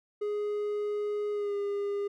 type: tone with pitch glide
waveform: triangle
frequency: 415.9 to 404.8 Hz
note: G#4 to G#4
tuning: +2 to -44 cents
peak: -27 dBFS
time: 0.21-2.08 s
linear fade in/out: 10 ms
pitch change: -46 cents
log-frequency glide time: 1.32-1.55 s
effects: none